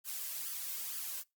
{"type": "noise with flanger", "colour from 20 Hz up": "blue", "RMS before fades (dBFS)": -40, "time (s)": [0.04, 1.24], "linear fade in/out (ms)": 50, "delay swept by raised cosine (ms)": [0.63, 1.93], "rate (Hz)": 2.2, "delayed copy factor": 0.5, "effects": ["noise-tail reverb RT60 0.2 s tail -22 dB re dry", "Opus 48 kbps"]}